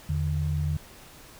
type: tone pair together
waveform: sine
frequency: 82.41 / 149.28 Hz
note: E2 / D3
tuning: 0 / +29 cents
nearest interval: minor seventh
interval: 1029 cents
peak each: -27 dBFS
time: 0.09-0.77 s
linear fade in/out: 5 ms
effects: pink hiss -49 dBFS RMS until 1.39 s